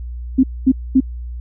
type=tone bursts; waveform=sine; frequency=261.6 Hz; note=C4; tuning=in tune; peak=-7 dBFS; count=3; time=0.38-1.005 s; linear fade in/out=10 ms; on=55 ms; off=230 ms; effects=added 60 Hz sine -25 dBFS peak until 1.4 s